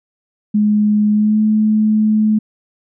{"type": "tone with pitch glide", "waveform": "sine", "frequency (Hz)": [210, 215], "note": ["G#3", "A3"], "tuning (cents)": [19, -40], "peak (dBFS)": -10, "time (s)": [0.54, 2.39], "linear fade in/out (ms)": 10, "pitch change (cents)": 41, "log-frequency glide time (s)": [1.12, 1.4], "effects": []}